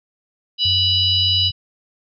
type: harmonic tone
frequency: 984 Hz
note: B5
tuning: 7 cents flat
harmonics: 3 / 4 / 5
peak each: -17 / -19 / -23 dBFS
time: 0.58-1.52 s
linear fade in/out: 50 ms
type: tone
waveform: sine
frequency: 92.4 Hz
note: F#2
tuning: 2 cents flat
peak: -23 dBFS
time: 0.65-1.51 s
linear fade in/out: 5 ms
effects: none